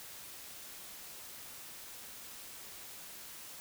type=silence; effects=white hiss -49 dBFS RMS until 3.6 s